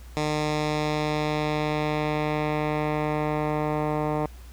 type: tone with low-pass filter sweep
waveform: 10% pulse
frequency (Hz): 151.5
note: D#3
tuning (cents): -46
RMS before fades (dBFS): -26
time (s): 0.17-4.26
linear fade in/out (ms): 0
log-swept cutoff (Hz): 6600 to 1200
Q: 0.98
effects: added 60 Hz sine -41 dBFS peak until 4.52 s + pink hiss -53 dBFS RMS until 4.52 s